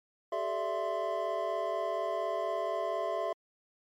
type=tone cluster; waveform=triangle; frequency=385.6 / 429.8 / 589 / 666 / 1045 Hz; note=G4 / A4 / D5 / E5 / C6; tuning=-28 / -41 / +5 / +18 / -2 cents; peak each=-38 / -38 / -36 / -31 / -36 dBFS; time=0.32-3.33 s; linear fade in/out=5 ms; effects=MP3 64 kbps